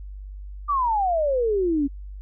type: exponential sweep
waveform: sine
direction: down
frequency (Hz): 1200 to 270.4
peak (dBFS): -19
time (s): 0.68-1.88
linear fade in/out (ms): 20
effects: added 49 Hz sine -34 dBFS peak until 2.21 s